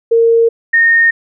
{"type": "tone pair in turn", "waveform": "sine", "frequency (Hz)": [460.1, 1840.4], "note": ["A#4", "A#6"], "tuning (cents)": [-23, -23], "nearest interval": "2 octaves", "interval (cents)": 2400, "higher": "second", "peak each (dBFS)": -6, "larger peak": "neither", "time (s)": [[0.11, 0.49], [0.73, 1.11]], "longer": "neither", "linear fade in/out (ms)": 10, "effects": []}